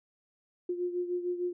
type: beating tone pair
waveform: sine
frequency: 354.1 / 360.7 Hz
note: F4 / F#4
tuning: +24 / -44 cents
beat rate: 6.6 Hz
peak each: -31 / -37 dBFS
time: 0.69-1.53 s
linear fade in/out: 5 ms
effects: none